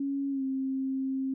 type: tone with pitch glide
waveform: sine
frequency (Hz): 277.2 to 266.2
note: C#4 to C4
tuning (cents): 0 to +30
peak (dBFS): -28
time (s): 0-1.34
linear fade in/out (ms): 5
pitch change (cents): -70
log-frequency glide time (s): 0.3-0.43
effects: none